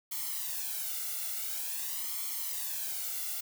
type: noise with flanger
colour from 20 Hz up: blue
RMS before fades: -36 dBFS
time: 0.11-3.41 s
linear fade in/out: 10 ms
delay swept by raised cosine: 0.93 to 1.45 ms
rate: 0.47 Hz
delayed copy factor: +0.8
effects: none